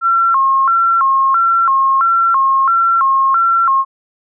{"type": "tone with vibrato", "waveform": "sine", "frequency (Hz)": 1209, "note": "D6", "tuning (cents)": 50, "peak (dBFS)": -9, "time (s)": [0.01, 3.85], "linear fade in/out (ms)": 50, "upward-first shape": "square", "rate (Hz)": 1.5, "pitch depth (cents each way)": 200, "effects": []}